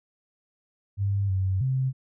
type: tone with pitch steps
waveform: sine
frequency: 99.5 / 94.8 / 131.3 Hz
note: G2 / F#2 / C3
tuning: +26 / +43 / +6 cents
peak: -22 dBFS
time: 0.97-1.93 s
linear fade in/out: 50 ms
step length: 320 ms
effects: none